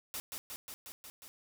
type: noise with echo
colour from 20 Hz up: white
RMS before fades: -40 dBFS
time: 0.14-0.2 s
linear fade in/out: 0 ms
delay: 180 ms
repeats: 6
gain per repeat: -2 dB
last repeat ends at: 1.28 s
effects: none